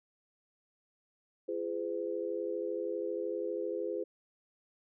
sine tone cluster, 341.6 / 414.3 / 509 Hz, F4 / G#4 / C5, -38 / -4 / -48 cents, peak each -38 / -37 / -37 dBFS, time 1.48-4.04 s, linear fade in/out 10 ms, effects none

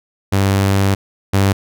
sawtooth tone pair in turn, 98 / 98 Hz, G2 / G2, 0 / 0 cents, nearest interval unison, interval 0 cents, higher neither, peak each -8 / -7 dBFS, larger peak second, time 0.32-0.95 / 1.33-1.53 s, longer first, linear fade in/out 10 ms, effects none

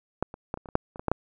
clicks, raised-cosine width 1 ms, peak -11 / -25 / -15 / -25 / -28 / -28 / -6 / -27 / -22 / -11 / -8 dBFS, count 11, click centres 0.226 / 0.341 / 0.541 / 0.574 / 0.658 / 0.688 / 0.754 / 0.959 / 0.995 / 1.083 / 1.116 s, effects none

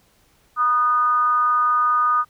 sine tone with frequency modulation, 1231 Hz, D#6, 19 cents flat, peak -15 dBFS, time 0.56-2.25 s, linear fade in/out 50 ms, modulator 263 Hz, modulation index 0.4, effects pink hiss -59 dBFS RMS until 2.29 s

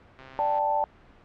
click train, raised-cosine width 0.2 ms, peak -26 dBFS, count 53, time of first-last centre 0.19-0.584 s, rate 132 Hz
sine chord, D suspended fourth, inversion none, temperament equal, 587.3 / 784 / 880 Hz, D5 / G5 / A5, 0 / 0 / 0 cents, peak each -29 / -29 / -24 dBFS, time 0.39-0.84 s, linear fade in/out 0 ms
effects pink hiss -54 dBFS RMS until 1.24 s + low-pass 2000 Hz 12 dB/octave

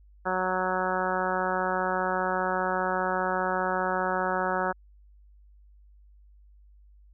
harmonic tone, 185 Hz, F#3, in tune, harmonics 1 / 2 / 3 / 4 / 5 / 6 / 7 / 8 / 9, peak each -36 / -34 / -32 / -32 / -32 / -37 / -33 / -34 / -37 dBFS, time 0.25-4.73 s, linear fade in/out 20 ms, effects added 50 Hz sine -52 dBFS peak until 7.13 s

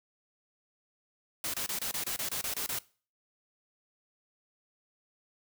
white noise bursts, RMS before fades -34 dBFS, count 11, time 1.44-2.788 s, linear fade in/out 2 ms, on 98 ms, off 27 ms, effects noise-tail reverb RT60 0.4 s tail -21 dB re dry

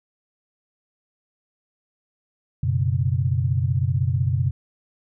sine chord, F# suspended fourth, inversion none, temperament equal with one note detuned, 92.5 / 122.83 / 138.59 Hz, F#2 / B2 / C#3, 0 / -9 / 0 cents, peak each -23 / -22 / -24 dBFS, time 2.63-4.51 s, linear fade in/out 5 ms, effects none

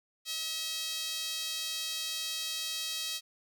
sawtooth tone with high-pass filter, 642 Hz, E5, 46 cents flat, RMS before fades -36 dBFS, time 0.25-3.21 s, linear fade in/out 50 ms, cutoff 3800 Hz, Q 2, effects none

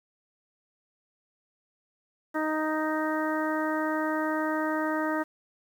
harmonic tone, 311.1 Hz, D#4, in tune, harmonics 1 / 2 / 3 / 4 / 5 / 6, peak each -29 / -32 / -34 / -35 / -36 / -37 dBFS, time 2.34-5.24 s, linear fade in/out 20 ms, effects 9-bit

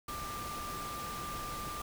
sine tone in noise, 1188 Hz, D6, 20 cents sharp, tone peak -40 dBFS, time 0.08-1.82 s, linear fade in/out 5 ms, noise pink, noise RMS -43 dBFS, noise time 0.08-1.82 s, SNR 0 dB, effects none

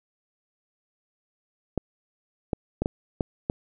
clicks, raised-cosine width 2 ms, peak -11 dBFS, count 6, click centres 1.777 / 2.532 / 2.82 / 2.859 / 3.208 / 3.499 s, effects none

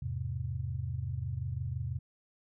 sine chord, E augmented, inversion none, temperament just, 82.41 / 103.01 / 128.76 Hz, E2 / G#2 / B#2, 0 / -14 / -27 cents, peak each -38 / -38 / -36 dBFS, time 0.02-1.99 s, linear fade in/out 5 ms, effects none

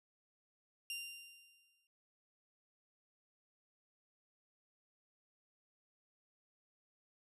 sawtooth tone with exponential decay, 2783 Hz, F7, 7 cents flat, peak -36 dBFS, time 0.9-1.87 s, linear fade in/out 1 ms, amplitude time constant 210 ms, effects resampled to 32000 Hz

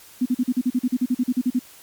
sine tone bursts, 250 Hz, B3, 21 cents sharp, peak -16 dBFS, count 16, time 0.21-1.593 s, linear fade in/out 10 ms, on 48 ms, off 41 ms, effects white hiss -47 dBFS RMS until 1.82 s + MP3 96 kbps

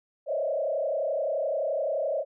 sine tone with frequency modulation, 592 Hz, D5, 14 cents sharp, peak -25 dBFS, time 0.26-2.25 s, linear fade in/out 50 ms, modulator 31.6 Hz, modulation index 2, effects none

